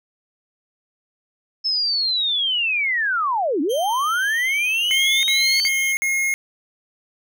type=linear two-way sweep; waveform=sine; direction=down then up; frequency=5274 to 261.6 to 4658 Hz; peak=-18 dBFS; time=1.64-5.69 s; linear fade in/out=20 ms; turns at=3.61 s
type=tone with vibrato; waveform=sawtooth; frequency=3136 Hz; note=G7; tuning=in tune; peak=-26 dBFS; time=3.69-5.93 s; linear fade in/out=20 ms; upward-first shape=sine; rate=6.6 Hz; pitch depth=9 cents each way
type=tone bursts; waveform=square; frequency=2152 Hz; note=C7; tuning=48 cents sharp; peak=-19 dBFS; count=4; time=4.91-6.34 s; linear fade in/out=0 ms; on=320 ms; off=50 ms
effects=none

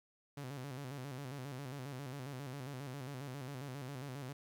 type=tone with vibrato; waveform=sawtooth; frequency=134.7 Hz; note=C#3; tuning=49 cents flat; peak=-39 dBFS; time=0.37-4.33 s; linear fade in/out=5 ms; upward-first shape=square; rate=7.4 Hz; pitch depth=100 cents each way; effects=12-bit

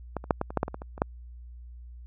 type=clicks; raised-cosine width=1 ms; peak=-16 / -27 / -6 / -13 / -23 / -10 / -10 / -20 / -21 / -25 / -27 / -8 dBFS; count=12; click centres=0.167 / 0.241 / 0.308 / 0.414 / 0.505 / 0.573 / 0.631 / 0.681 / 0.744 / 0.819 / 0.979 / 1.019 s; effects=added 60 Hz sine -42 dBFS peak until 2.06 s

